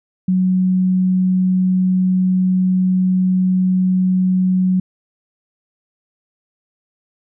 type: tone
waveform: sine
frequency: 185 Hz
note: F#3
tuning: in tune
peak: -12 dBFS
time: 0.28-4.8 s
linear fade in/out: 5 ms
effects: none